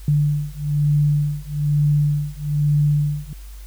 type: beating tone pair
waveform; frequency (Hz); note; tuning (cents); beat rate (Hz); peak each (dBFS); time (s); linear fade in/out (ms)
sine; 146.83 / 147.93; D3 / D3; 0 / +13; 1.1; -19; 0.08-3.33; 2
effects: added 49 Hz sine -34 dBFS peak until 3.66 s + white hiss -49 dBFS RMS until 3.66 s